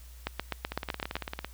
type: two click trains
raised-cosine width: 0.3 ms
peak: -18 / -14 dBFS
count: 14 / 8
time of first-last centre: 0.72-1.446 / 0.27-1.155 s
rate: 17.9 / 7.91 Hz
effects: added 60 Hz sine -46 dBFS peak until 1.53 s + white hiss -57 dBFS RMS until 1.53 s